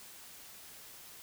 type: silence
effects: white hiss -52 dBFS RMS until 1.22 s